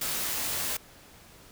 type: noise with comb filter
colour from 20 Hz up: white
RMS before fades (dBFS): -31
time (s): 0.01-0.77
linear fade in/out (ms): 5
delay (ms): 16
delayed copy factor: -0.55
effects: pink hiss -53 dBFS RMS until 1.51 s